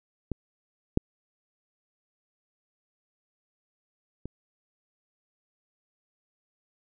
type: clicks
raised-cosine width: 3 ms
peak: -17 / -8 / -23 dBFS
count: 3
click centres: 0.317 / 0.974 / 4.256 s
effects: none